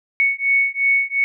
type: beating tone pair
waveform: sine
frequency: 2217 / 2219.8 Hz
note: C#7 / C#7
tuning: 0 / +2 cents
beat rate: 2.8 Hz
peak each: -18 dBFS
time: 0.2-1.24 s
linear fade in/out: 0 ms
effects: none